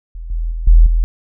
sine tone with level steps, 41.2 Hz, E1, in tune, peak -25 / -16 / -19 / -3 / -10 dBFS, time 0.15-1.04 s, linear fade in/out 0 ms, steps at 0.3 / 0.51 / 0.67 / 0.86 s, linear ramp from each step 5 ms, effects none

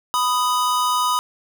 square tone pair together, 993.8 / 1244.5 Hz, B5 / D#6, +11 / 0 cents, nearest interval major third, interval 389 cents, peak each -21 dBFS, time 0.14-1.19 s, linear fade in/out 0 ms, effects none

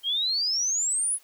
sine exponential sweep, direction up, 3127 to 10548 Hz, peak -23 dBFS, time 0.03-1.19 s, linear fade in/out 50 ms, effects white hiss -58 dBFS RMS until 1.23 s + high-pass 300 Hz 12 dB/octave

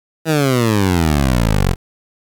15% pulse exponential sweep, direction down, 164.81 to 42.37 Hz, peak -6 dBFS, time 0.25-1.76 s, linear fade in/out 50 ms, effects 7-bit

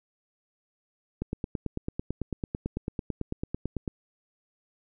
click train, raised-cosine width 3 ms, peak -17 dBFS, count 25, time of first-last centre 1.22-3.878 s, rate 9.03 Hz, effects none

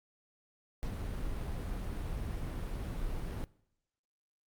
brown noise, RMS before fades -37 dBFS, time 0.83-3.44 s, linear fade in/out 0 ms, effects noise-tail reverb RT60 0.8 s tail -22 dB re dry + Opus 48 kbps

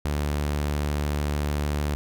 sawtooth tone, 73.42 Hz, D2, in tune, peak -20 dBFS, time 0.05-1.95 s, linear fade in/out 0 ms, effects none

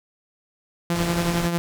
sawtooth tone with tremolo, 171.3 Hz, F3, 33 cents flat, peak -15 dBFS, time 0.9-1.58 s, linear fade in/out 0 ms, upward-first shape triangle, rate 11 Hz, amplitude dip 55%
pink low-pass noise, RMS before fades -30 dBFS, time 0.94-1.48 s, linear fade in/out 20 ms, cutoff 9700 Hz, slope 12 dB/octave
effects none

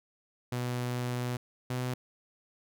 sawtooth tone pair in turn, 123.3 / 125.82 Hz, B2 / B2, -2 / +33 cents, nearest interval unison, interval 35 cents, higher second, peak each -27 / -27 dBFS, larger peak neither, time 0.52-1.37 / 1.7-1.94 s, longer first, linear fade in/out 5 ms, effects none

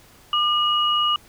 sine tone pair together, 1203.5 / 2899 Hz, D6 / F#7, +42 / -36 cents, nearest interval octave + minor third, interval 1522 cents, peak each -20 dBFS, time 0.33-1.16 s, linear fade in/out 2 ms, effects pink hiss -51 dBFS RMS until 1.28 s

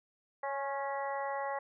harmonic tone with a mistuned harmonic, 277.6 Hz, C#4, 3 cents sharp, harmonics 2 / 3 / 4 / 5 / 6 / 7, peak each -38 / -37 / -41 / -50 / -49 / -44 dBFS, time 0.43-1.59 s, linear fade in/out 5 ms, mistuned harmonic 4, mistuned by -26 cents, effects none

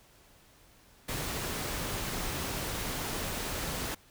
pink noise, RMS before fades -35 dBFS, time 1.08-3.95 s, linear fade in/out 10 ms, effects pink hiss -60 dBFS RMS until 4.1 s

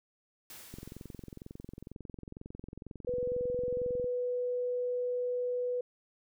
white noise with exponential decay, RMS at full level -47 dBFS, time 0.5-1.93 s, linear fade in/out 2 ms, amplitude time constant 310 ms
click train, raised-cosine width 3 ms, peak -31 dBFS, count 74, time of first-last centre 0.74-4.043 s, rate 22.1 Hz
sine tone, 493.9 Hz, B4, in tune, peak -30 dBFS, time 3.07-5.81 s, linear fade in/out 5 ms
effects none

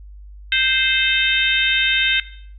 harmonic tone with a mistuned harmonic, 523.3 Hz, C5, in tune, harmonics 3 / 4 / 5 / 6 / 7, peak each -21 / -21 / -21 / -21 / -21 dBFS, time 0.52-2.2 s, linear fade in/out 2 ms, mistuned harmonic 6, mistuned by -22 cents, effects noise-tail reverb RT60 0.6 s tail -17 dB re dry + added 50 Hz sine -36 dBFS peak until 2.58 s

